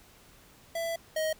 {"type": "tone pair in turn", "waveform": "square", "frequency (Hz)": [666, 628.6], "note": ["E5", "D#5"], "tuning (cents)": [18, 18], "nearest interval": "minor second", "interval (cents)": 100, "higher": "first", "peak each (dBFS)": [-31, -28], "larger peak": "second", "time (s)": [[0.75, 0.96], [1.16, 1.33]], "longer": "first", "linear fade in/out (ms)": 5, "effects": ["pink hiss -57 dBFS RMS until 1.39 s"]}